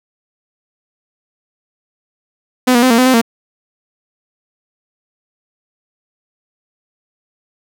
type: tone with pitch steps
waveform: sawtooth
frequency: 252.9 / 239.2 / 257.1 / 230.4 / 254.4 / 258.9 / 230.1 Hz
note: B3 / A#3 / C4 / A#3 / C4 / C4 / A#3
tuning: +41 / +45 / -30 / -20 / -48 / -18 / -22 cents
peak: -4 dBFS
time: 2.67-3.216 s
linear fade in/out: 10 ms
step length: 78 ms
effects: none